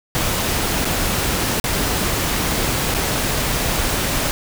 pink noise with dropouts, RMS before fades -20 dBFS, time 0.15-4.31 s, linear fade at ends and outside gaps 0 ms, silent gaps 0.846-0.853 / 1.599-1.641 / 2.941-2.947 s, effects none

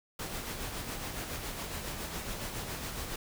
pink noise with tremolo, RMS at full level -37 dBFS, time 0.19-3.16 s, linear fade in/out 5 ms, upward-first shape sine, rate 7.2 Hz, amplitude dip 40%, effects none

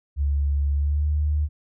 sine tone with pitch glide, 71.1 to 74.81 Hz, C#2 to D2, +45 to +33 cents, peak -19 dBFS, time 0.16-1.49 s, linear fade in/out 50 ms, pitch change +88 cents, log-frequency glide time 0.73-1.09 s, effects none

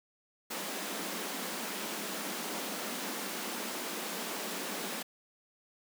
pink high-pass noise, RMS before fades -38 dBFS, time 0.5-5.03 s, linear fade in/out 10 ms, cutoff 180 Hz, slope 96 dB/octave, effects none

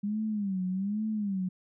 sine tone with vibrato, 200 Hz, G3, 35 cents sharp, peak -28 dBFS, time 0.03-1.49 s, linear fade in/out 10 ms, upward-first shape sine, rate 1.2 Hz, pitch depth 150 cents each way, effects none

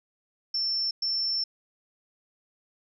sine tone bursts at uneven times, 5380 Hz, E8, 34 cents sharp, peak -25 dBFS, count 2, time 0.54-0.91 / 1.02-1.44 s, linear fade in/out 5 ms, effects none

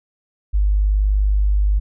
sine tone, 50.5 Hz, G#1, 48 cents flat, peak -13 dBFS, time 0.53-1.8 s, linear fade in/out 20 ms, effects none

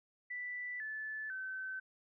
sine tone with pitch steps, 1975.5 / 1739.8 / 1532.1 Hz, B6 / A6 / G6, 0 / -20 / -40 cents, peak -39 dBFS, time 0.3-1.8 s, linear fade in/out 10 ms, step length 500 ms, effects none

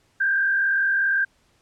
sine tone with frequency modulation, 1585 Hz, G6, 19 cents sharp, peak -18 dBFS, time 0.2-1.25 s, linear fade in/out 10 ms, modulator 42.6 Hz, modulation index 1, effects pink hiss -63 dBFS RMS until 1.61 s + low-pass 9000 Hz 12 dB/octave

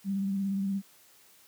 sine tone with vibrato, 196 Hz, G3, in tune, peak -27 dBFS, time 0.04-0.82 s, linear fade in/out 50 ms, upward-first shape sine, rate 17 Hz, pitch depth 30 cents each way, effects white hiss -59 dBFS RMS until 1.47 s + high-pass 100 Hz 12 dB/octave

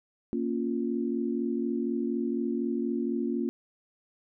sine chord, Bb minor, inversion none, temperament equal with one note detuned, 233.1 / 277.2 / 350.6 Hz, Bb3 / Db4 / F4, 0 / 0 / +7 cents, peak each -30 / -32 / -32 dBFS, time 0.33-3.49 s, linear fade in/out 0 ms, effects none

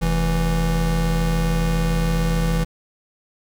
square tone pair together, 43.51 / 165.3 Hz, F1 / E3, -6 / +5 cents, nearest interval octave + major seventh, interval 2311 cents, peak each -21 dBFS, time 0.01-2.65 s, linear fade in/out 20 ms, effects none

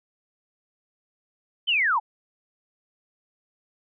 sine linear sweep, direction down, 3136 to 780 Hz, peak -19 dBFS, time 1.67-2 s, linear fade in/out 20 ms, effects none

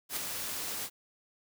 white noise with ADSR envelope, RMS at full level -33 dBFS, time 0.09-0.9 s, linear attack 72 ms, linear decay 16 ms, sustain -4 dB, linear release 54 ms, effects none

